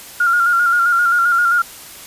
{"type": "tone with vibrato", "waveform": "sine", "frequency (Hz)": 1402, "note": "F6", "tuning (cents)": 6, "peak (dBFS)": -11, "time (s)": [0.2, 1.62], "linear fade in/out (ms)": 5, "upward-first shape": "square", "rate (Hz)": 7.6, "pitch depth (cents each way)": 35, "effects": ["white hiss -36 dBFS RMS until 2.06 s", "resampled to 32000 Hz"]}